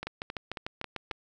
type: two click trains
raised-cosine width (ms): 0.3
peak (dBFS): -20 / -18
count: 5 / 8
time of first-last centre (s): 0.03-1.114 / 0.07-1.112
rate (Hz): 3.69 / 6.72
effects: none